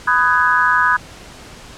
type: chord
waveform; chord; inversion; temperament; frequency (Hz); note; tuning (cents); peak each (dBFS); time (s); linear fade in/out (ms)
sine; G# minor seventh; first; just; 996.7 / 1245.9 / 1495.1 / 1661.2; B5 / D#6 / F#6 / G#6; +16 / +2 / +18 / 0; -17; 0.07-0.97; 10
effects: pink hiss -38 dBFS RMS until 1.77 s + low-pass 8000 Hz 12 dB/octave